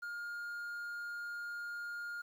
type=tone with quantisation; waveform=triangle; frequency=1416 Hz; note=F6; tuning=23 cents sharp; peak=-38 dBFS; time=0.02-2.22 s; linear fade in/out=10 ms; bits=11; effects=none